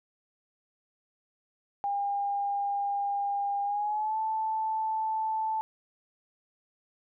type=tone with pitch glide; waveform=sine; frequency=805 to 877.9 Hz; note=G5 to A5; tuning=+46 to -4 cents; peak=-27 dBFS; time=1.84-5.61 s; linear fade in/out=0 ms; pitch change=+150 cents; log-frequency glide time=3.63-4.18 s; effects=none